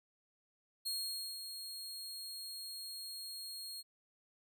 sawtooth tone with ADSR envelope, 4265 Hz, C8, 32 cents sharp, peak -33 dBFS, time 0.85-3.83 s, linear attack 18 ms, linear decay 510 ms, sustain -8 dB, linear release 33 ms, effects none

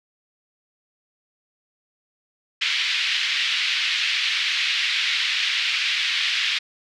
pink band-pass noise, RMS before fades -23 dBFS, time 2.61-6.59 s, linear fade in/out 10 ms, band 2100 to 4100 Hz, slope 24 dB/octave, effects none

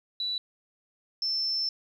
sine tone pair in turn, 3951 / 5321 Hz, B7 / E8, 0 / +15 cents, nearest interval perfect fourth, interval 515 cents, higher second, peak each -28 / -26 dBFS, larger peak second, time 0.2-0.38 / 1.22-1.69 s, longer second, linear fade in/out 2 ms, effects 10-bit

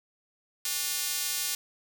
square tone with high-pass filter, 163 Hz, E3, 19 cents flat, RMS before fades -31 dBFS, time 0.65-1.55 s, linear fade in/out 2 ms, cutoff 4600 Hz, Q 0.57, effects none

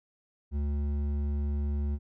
triangle tone with hard clipping, 72.3 Hz, D2, 27 cents flat, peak -29 dBFS, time 0.51-1.99 s, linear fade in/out 50 ms, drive 12 dB, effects none

